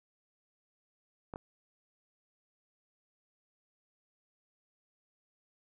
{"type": "clicks", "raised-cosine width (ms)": 1, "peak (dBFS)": -27, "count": 2, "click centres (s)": [1.338, 1.359], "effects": []}